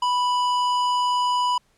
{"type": "tone with tanh clipping", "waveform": "sine", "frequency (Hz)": 987.8, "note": "B5", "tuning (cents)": 0, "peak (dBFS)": -21, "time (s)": [0.02, 1.58], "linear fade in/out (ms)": 5, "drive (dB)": 14, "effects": ["pink hiss -64 dBFS RMS until 1.77 s", "low-pass 10000 Hz 12 dB/octave"]}